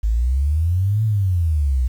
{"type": "exponential two-way sweep", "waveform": "sine", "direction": "up then down", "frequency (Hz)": [51.91, 111.8, 60.4], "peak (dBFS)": -15, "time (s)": [0.03, 1.88], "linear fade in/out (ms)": 10, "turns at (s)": 1.04, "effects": ["8-bit"]}